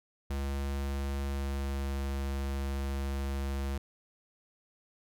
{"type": "tone with pitch glide", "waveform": "square", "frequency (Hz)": [69.3, 68.7], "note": ["C#2", "C#2"], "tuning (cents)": [0, -15], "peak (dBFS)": -32, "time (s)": [0.3, 3.78], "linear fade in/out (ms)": 5, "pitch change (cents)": -15, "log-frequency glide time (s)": [1.17, 1.99], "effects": []}